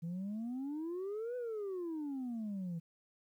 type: exponential two-way sweep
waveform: sine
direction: up then down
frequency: 162.4 to 503 to 162.4 Hz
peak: -35 dBFS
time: 0.02-2.8 s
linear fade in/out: 20 ms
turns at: 1.36 s
effects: tanh soft clip ceiling -36 dBFS + 12-bit